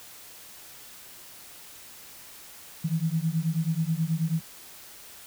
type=beating tone pair; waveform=sine; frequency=157.5 / 166.8 Hz; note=D#3 / E3; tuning=+21 / +21 cents; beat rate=9.3 Hz; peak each=-27 dBFS; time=2.84-4.41 s; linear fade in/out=10 ms; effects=white hiss -47 dBFS RMS until 5.26 s